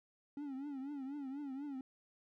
triangle tone with vibrato, 277.2 Hz, C#4, in tune, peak -39 dBFS, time 0.37-1.81 s, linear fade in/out 2 ms, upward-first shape triangle, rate 4.1 Hz, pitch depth 130 cents each way, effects none

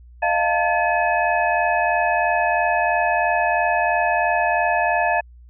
sine tone cluster, 615 / 698 / 891 / 1719 / 2546 Hz, D#5 / F5 / A5 / A6 / D#7, -20 / -1 / +22 / -41 / +39 cents, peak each -25 / -20 / -23 / -23 / -27 dBFS, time 0.22-5.21 s, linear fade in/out 10 ms, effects added 60 Hz sine -42 dBFS peak until 5.49 s

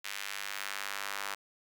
sawtooth tone with high-pass filter sweep, 99.9 Hz, G2, 33 cents sharp, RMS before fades -39 dBFS, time 0.04-1.35 s, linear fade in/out 10 ms, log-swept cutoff 2100 to 1200 Hz, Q 1.2, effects none

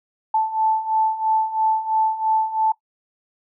sine beating tone pair, 876 / 879 Hz, A5 / A5, -8 / -2 cents, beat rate 3 Hz, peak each -23 / -19 dBFS, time 0.34-2.72 s, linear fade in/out 5 ms, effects noise-tail reverb RT60 0.1 s tail -18 dB re dry

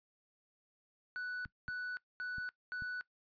triangle tone bursts, 1484 Hz, F#6, 5 cents sharp, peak -36 dBFS, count 4, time 1.16-3.01 s, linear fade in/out 0 ms, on 290 ms, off 230 ms
clicks, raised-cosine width 5 ms, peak -38 dBFS, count 4, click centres 1.458 / 1.686 / 2.383 / 2.822 s
effects noise-tail reverb RT60 0.1 s tail -20 dB re dry + resampled to 11025 Hz

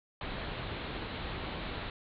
pink low-pass noise, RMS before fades -39 dBFS, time 0.21-1.9 s, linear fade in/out 2 ms, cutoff 4200 Hz, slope 96 dB/octave, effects none

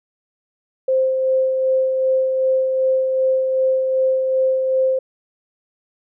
sine tone with tremolo, 523.3 Hz, C5, in tune, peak -13 dBFS, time 0.88-4.99 s, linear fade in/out 5 ms, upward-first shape sine, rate 2.6 Hz, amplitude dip 35%, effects none

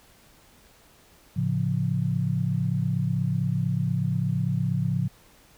sine chord, A augmented, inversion none, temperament equal, 110 / 138.59 / 174.61 Hz, A2 / C#3 / E#3, 0 / 0 / 0 cents, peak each -28 / -26 / -27 dBFS, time 1.36-5.08 s, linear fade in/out 10 ms, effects pink hiss -56 dBFS RMS until 5.57 s

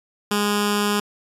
10% pulse tone with notch filter, 206.2 Hz, G#3, 12 cents flat, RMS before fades -21 dBFS, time 0.31-1 s, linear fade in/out 5 ms, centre 660 Hz, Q 1.2, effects resampled to 32000 Hz

